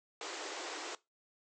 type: band-pass noise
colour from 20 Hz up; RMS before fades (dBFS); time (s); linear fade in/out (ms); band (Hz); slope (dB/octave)
pink; -43; 0.21-0.95; 2; 300 to 7800; 96
effects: noise-tail reverb RT60 0.2 s tail -19 dB re dry